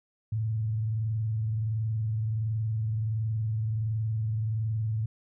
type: tone with frequency modulation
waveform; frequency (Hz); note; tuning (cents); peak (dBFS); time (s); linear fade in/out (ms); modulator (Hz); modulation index
sine; 110.1; A2; +2; -26; 0.32-5.06; 5; 21.4; 0.26
effects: none